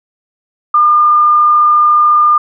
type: tone with frequency modulation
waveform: sine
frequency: 1206 Hz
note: D6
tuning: 46 cents sharp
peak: -5 dBFS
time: 0.74-2.38 s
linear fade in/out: 5 ms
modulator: 34.1 Hz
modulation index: 0.24
effects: none